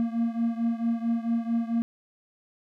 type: beating tone pair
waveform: triangle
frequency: 230 / 234.5 Hz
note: A#3 / A#3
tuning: -23 / +11 cents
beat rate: 4.5 Hz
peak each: -24 / -27 dBFS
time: 0-1.82 s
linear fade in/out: 0 ms
effects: none